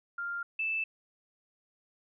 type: tone pair in turn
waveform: sine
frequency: 1396.9 / 2637 Hz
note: F6 / E7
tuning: 0 / 0 cents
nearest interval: major seventh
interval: 1100 cents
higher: second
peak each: -33 / -29 dBFS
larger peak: second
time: 0.18-0.43 / 0.59-0.84 s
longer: neither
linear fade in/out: 5 ms
effects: none